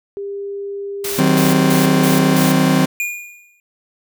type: tone with pitch glide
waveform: sine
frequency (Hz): 400 to 408.9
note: G4 to G#4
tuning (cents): +35 to -27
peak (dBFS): -23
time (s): 0.17-2.34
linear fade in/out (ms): 0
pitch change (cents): +38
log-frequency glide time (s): 1.7-2.02
type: noise bursts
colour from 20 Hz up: white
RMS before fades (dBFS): -24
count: 5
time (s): 1.04-2.52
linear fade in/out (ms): 5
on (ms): 160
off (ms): 170
type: chord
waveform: 40% pulse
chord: C diminished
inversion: first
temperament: just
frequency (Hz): 156.98 / 188.37 / 261.6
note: Eb3 / Gb3 / C4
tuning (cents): +16 / +31 / 0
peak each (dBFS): -16 / -16 / -14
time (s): 1.18-2.86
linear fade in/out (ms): 10
type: tone with exponential decay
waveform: square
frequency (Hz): 2432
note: D#7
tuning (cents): -40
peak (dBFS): -17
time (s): 3-3.6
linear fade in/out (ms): 1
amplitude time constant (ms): 130
effects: none